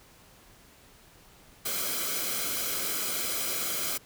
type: noise with comb filter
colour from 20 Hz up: white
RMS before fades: -31 dBFS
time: 1.65-3.98 s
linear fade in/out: 10 ms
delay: 1.1 ms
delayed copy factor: -0.65
effects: pink hiss -56 dBFS RMS until 4.05 s